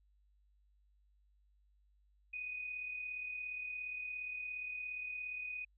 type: tone with amplitude modulation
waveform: sine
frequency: 2489 Hz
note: D#7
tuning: in tune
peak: -38 dBFS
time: 2.33-5.65 s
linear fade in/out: 10 ms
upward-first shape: sine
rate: 37.2 Hz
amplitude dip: 45%
effects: added 50 Hz sine -68 dBFS peak until 5.77 s